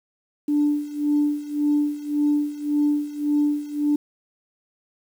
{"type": "tone with tremolo", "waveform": "sine", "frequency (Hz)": 294.1, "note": "D4", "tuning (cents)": 3, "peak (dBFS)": -15, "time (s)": [0.48, 3.96], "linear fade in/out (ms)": 5, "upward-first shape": "sine", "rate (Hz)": 1.8, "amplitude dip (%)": 85, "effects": ["tanh soft clip ceiling -12 dBFS", "8-bit"]}